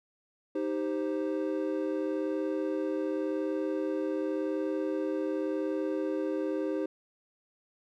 triangle chord, C minor, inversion first, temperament equal, 311.1 / 392 / 523.3 Hz, Eb4 / G4 / C5, 0 / 0 / 0 cents, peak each -30 / -32 / -33 dBFS, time 0.55-6.86 s, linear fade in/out 5 ms, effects none

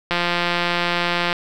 click train, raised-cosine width 0.3 ms, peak -4 dBFS, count 213, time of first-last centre 0.11-1.328 s, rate 174 Hz, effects 7-bit

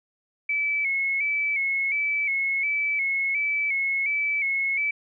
sine tone with vibrato, 2243 Hz, C#7, 20 cents sharp, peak -22 dBFS, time 0.49-4.91 s, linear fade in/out 5 ms, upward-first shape square, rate 1.4 Hz, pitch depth 49 cents each way, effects none

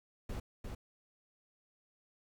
brown noise with echo, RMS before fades -40 dBFS, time 0.29-0.4 s, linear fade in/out 5 ms, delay 350 ms, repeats 1, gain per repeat -3 dB, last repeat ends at 0.75 s, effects none

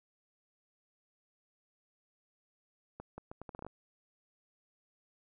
accelerating click train, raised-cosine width 1 ms, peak -30 dBFS, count 10, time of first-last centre 3-3.666 s, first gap 180 ms, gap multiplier 0.75, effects none

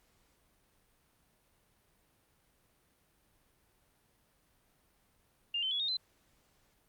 sine tone with pitch steps, 2807 / 3079 / 3377 / 3704 / 4062 Hz, F7 / G7 / G#7 / A#7 / B7, +8 / -32 / +28 / -12 / +48 cents, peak -31 dBFS, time 5.54-5.97 s, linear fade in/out 5 ms, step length 86 ms, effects pink hiss -71 dBFS RMS until 6.88 s + Opus 48 kbps

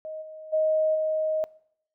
sine tone with level steps, 626 Hz, D#5, 10 cents sharp, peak -33 / -39 / -20 / -23 dBFS, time 0.05-1.44 s, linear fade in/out 0 ms, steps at 0.21 / 0.52 / 0.94 s, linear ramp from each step 20 ms, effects noise-tail reverb RT60 0.7 s tail -23 dB re dry

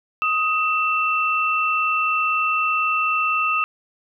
sine tone pair together, 1254.9 / 2679 Hz, D#6 / E7, +14 / +27 cents, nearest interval octave + minor second, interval 1313 cents, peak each -20 / -21 dBFS, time 0.22-3.64 s, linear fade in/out 0 ms, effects none

